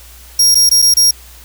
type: tone with dropouts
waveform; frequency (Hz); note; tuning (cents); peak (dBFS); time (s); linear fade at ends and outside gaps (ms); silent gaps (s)
sawtooth; 5600; F8; +4; -4; 0.39-1.11; 5; 0.546-0.553 / 0.693-0.712 / 0.819-0.823 / 0.94-0.968
effects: added 60 Hz sine -38 dBFS peak until 1.44 s + white hiss -40 dBFS RMS until 1.44 s